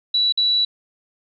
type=tone with dropouts; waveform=sine; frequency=3935 Hz; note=B7; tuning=7 cents flat; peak=-15 dBFS; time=0.14-0.65 s; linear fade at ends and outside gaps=5 ms; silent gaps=0.324-0.374 s; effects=none